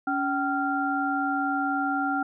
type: tone cluster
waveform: sine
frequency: 281.4 / 769 / 1388 Hz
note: C#4 / G5 / F6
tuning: +26 / -33 / -11 cents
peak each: -28 dBFS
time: 0.07-2.23 s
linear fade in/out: 5 ms
effects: none